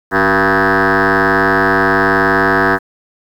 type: tone with frequency modulation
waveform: sine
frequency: 981 Hz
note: B5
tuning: 12 cents flat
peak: -7 dBFS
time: 0.11-2.79 s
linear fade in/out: 50 ms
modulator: 101 Hz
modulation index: 7.7
effects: tanh soft clip ceiling -7 dBFS + 7-bit